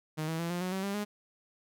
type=tone with pitch steps; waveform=sawtooth; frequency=155.56 / 162.07 / 168.86 / 175.93 / 183.29 / 190.96 / 198.96 / 207.3 Hz; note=D#3 / E3 / E3 / F3 / F#3 / G3 / G3 / G#3; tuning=0 / -29 / +42 / +13 / -16 / -45 / +26 / -3 cents; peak=-28 dBFS; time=0.17-1.05 s; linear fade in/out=20 ms; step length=110 ms; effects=none